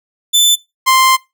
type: tone pair in turn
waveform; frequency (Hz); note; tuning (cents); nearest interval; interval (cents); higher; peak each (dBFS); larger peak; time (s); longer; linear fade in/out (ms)
sawtooth; 3520 / 1046.5; A7 / C6; 0 / 0; octave + major sixth; 2100; first; -4; neither; 0.33-0.56 / 0.86-1.17; second; 20
effects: noise-tail reverb RT60 0.2 s tail -20 dB re dry